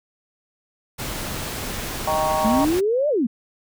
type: noise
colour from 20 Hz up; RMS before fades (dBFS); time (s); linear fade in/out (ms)
pink; -29; 0.98-2.81; 20
type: chord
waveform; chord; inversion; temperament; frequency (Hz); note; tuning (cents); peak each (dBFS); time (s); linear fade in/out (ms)
sine; Eb dominant seventh; none; equal; 622.3 / 784 / 932.3 / 1108.7; Eb5 / G5 / Bb5 / Db6; 0 / 0 / 0 / 0; -23 / -24 / -25 / -26; 2.07-2.65; 5
type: exponential two-way sweep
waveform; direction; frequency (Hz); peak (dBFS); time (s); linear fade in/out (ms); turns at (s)
sine; up then down; 210 to 618 to 210; -17; 2.44-3.27; 10; 3.09
effects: none